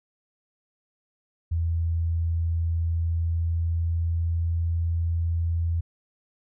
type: tone with pitch glide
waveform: sine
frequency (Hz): 83.2 to 83.83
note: E2 to E2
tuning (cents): +17 to +30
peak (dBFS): -22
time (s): 1.51-5.81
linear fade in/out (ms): 10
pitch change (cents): +13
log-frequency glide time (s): 2.86-4.59
effects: none